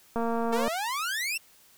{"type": "click train", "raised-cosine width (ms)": 1, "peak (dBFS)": -17, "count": 121, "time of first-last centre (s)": [0.16, 0.679], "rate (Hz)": 231}
{"type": "exponential sweep", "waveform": "sawtooth", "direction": "up", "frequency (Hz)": [434.1, 2794], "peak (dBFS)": -25, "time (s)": [0.52, 1.38], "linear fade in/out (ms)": 10}
{"effects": ["white hiss -58 dBFS RMS until 1.77 s"]}